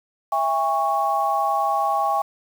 sine chord, C# minor, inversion first, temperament equal with one note detuned, 659.3 / 809.3 / 1108.7 Hz, E5 / G#5 / C#6, 0 / -45 / 0 cents, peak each -26 / -21 / -23 dBFS, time 0.32-2.22 s, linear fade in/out 5 ms, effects 7-bit

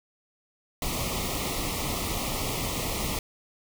pink band-stop noise, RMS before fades -30 dBFS, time 0.82-3.19 s, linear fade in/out 2 ms, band 1300 to 1900 Hz, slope 96 dB/octave, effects none

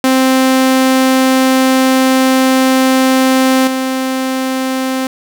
sawtooth tone with level steps, 261.6 Hz, C4, in tune, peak -4 / -10 dBFS, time 0.04-5.07 s, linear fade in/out 2 ms, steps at 3.67 s, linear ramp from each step 5 ms, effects none

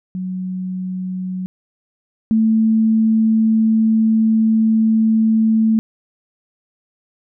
sine tone pair in turn, 185 / 221.3 Hz, F#3 / A3, 0 / +10 cents, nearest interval minor third, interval 310 cents, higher second, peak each -21 / -11 dBFS, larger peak second, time 0.15-1.46 / 2.31-5.79 s, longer second, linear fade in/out 0 ms, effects none

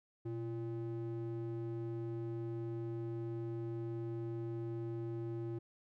triangle ring-modulated tone, 231.3 Hz, A#3, 13 cents flat, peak -33 dBFS, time 0.25-5.59 s, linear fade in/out 10 ms, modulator 111 Hz, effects none

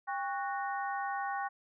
harmonic tone with a mistuned harmonic, 370 Hz, F#4, in tune, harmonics 2 / 3 / 4 / 5, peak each -35 / -39 / -41 / -43 dBFS, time 0.07-1.49 s, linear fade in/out 20 ms, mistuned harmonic 2, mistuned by +130 cents, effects none

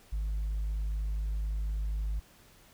sine tone with tanh clipping, 52 Hz, G#1, 3 cents sharp, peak -30 dBFS, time 0.12-2.2 s, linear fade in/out 10 ms, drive 1 dB, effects pink hiss -59 dBFS RMS until 2.73 s

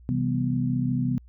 sine chord, C major seventh, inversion none, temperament equal, 130.81 / 164.81 / 196 / 246.9 Hz, C3 / E3 / G3 / B3, 0 / 0 / 0 / 0 cents, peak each -26 / -31 / -32 / -26 dBFS, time 0.09-1.18 s, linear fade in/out 0 ms, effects added 60 Hz sine -47 dBFS peak until 1.28 s

